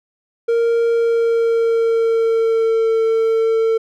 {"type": "tone with pitch glide", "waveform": "triangle", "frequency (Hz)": [464.3, 449.5], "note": ["A#4", "A4"], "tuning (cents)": [-7, 37], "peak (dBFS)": -11, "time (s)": [0.48, 3.78], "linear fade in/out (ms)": 10, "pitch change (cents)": -56, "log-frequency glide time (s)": [0.89, 2.87], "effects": []}